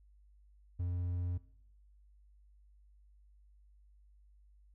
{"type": "tone", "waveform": "triangle", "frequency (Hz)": 88.5, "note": "F2", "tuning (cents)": 23, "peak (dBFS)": -31, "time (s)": [0.79, 1.38], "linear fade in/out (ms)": 10, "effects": ["noise-tail reverb RT60 0.7 s tail -18 dB re dry", "added 50 Hz sine -60 dBFS peak until 4.74 s"]}